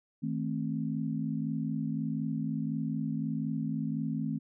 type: chord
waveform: sine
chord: A diminished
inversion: second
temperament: just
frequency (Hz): 158.4 / 220 / 264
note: Eb3 / A3 / C4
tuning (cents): +31 / 0 / +16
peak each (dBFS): -34 / -34 / -35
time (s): 0.22-4.39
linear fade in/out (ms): 20
effects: none